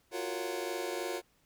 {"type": "chord", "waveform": "sawtooth", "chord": "Gb major seventh", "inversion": "third", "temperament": "just", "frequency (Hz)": [346.9, 370, 462.5, 555], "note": ["F4", "Gb4", "Bb4", "Db5"], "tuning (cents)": [-12, 0, -14, 2], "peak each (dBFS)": [-35, -35, -36, -37], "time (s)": [0.11, 1.22], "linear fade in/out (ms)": 50, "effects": ["pink hiss -70 dBFS RMS until 1.45 s"]}